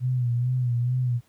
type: tone with vibrato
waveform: sine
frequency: 123.47 Hz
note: B2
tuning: in tune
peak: -21 dBFS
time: 0-1.21 s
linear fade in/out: 50 ms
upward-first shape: sine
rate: 2.3 Hz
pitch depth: 60 cents each way
effects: pink hiss -64 dBFS RMS until 1.28 s